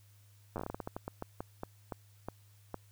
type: slowing click train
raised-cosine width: 1 ms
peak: -24 dBFS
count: 19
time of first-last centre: 0.56-2.743 s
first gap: 9 ms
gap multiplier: 1.26
effects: added 102 Hz sine -59 dBFS peak until 2.91 s + white hiss -68 dBFS RMS until 2.91 s